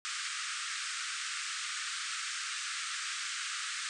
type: band-pass noise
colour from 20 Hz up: pink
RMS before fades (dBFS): -38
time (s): 0.05-3.89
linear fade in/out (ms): 0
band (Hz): 1200 to 9000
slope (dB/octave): 96
effects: none